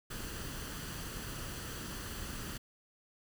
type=noise with comb filter; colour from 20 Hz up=pink; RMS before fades=-42 dBFS; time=0.1-2.58 s; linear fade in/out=10 ms; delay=0.66 ms; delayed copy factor=+0.5; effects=none

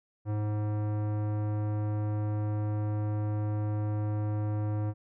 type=tone with tanh clipping; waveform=sine; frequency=105.4 Hz; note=G#2; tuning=26 cents sharp; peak=-30 dBFS; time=0.25-4.94 s; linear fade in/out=50 ms; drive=18 dB; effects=none

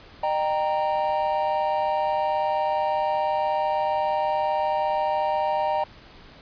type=chord; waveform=triangle; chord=Eb major; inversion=none; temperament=equal with one note detuned; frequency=609.8 / 784 / 932.3 Hz; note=Eb5 / G5 / Bb5; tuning=-35 / 0 / 0 cents; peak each=-24 dBFS; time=0.23-5.84 s; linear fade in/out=5 ms; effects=pink hiss -48 dBFS RMS until 6.41 s + resampled to 11025 Hz

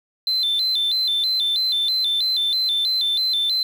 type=tone with vibrato; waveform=sine; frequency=3801 Hz; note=A#7; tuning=33 cents sharp; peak=-16 dBFS; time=0.27-3.63 s; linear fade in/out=2 ms; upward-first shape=square; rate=3.1 Hz; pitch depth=120 cents each way; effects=tanh soft clip ceiling -16 dBFS + 7-bit

